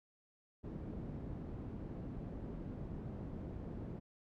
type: low-pass noise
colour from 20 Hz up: white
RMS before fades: -45 dBFS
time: 0.63-4 s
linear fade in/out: 20 ms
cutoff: 230 Hz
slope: 12 dB/octave
effects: none